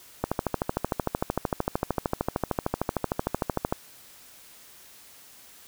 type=click train; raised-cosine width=1 ms; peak=-10 dBFS; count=47; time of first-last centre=0.24-3.725 s; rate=13.2 Hz; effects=white hiss -51 dBFS RMS until 5.67 s